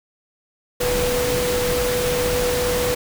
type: tone in noise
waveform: sine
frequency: 492.5 Hz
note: B4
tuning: 5 cents flat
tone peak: -20 dBFS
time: 0.8-2.95 s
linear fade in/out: 10 ms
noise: pink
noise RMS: -24 dBFS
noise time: 0.8-2.95 s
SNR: +1 dB
effects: none